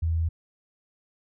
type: tone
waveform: sine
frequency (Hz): 82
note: E2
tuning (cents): -9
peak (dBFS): -22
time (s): 0.02-0.29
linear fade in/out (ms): 10
effects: none